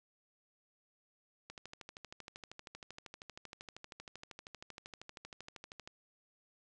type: click train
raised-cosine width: 0.2 ms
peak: -30 dBFS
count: 57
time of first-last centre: 1.5-5.875 s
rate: 12.8 Hz
effects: resampled to 24000 Hz